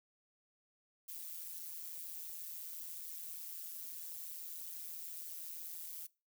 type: noise with amplitude modulation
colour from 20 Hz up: violet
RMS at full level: -43 dBFS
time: 1.08-6.07 s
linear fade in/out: 10 ms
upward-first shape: sine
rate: 166 Hz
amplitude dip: 80%
effects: noise-tail reverb RT60 0.3 s tail -22 dB re dry